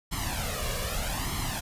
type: noise with flanger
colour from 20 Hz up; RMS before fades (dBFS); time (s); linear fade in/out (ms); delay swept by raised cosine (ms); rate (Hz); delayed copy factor
pink; -31; 0.11-1.61; 20; 0.95 to 1.79; 0.81; +0.75
effects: resampled to 32000 Hz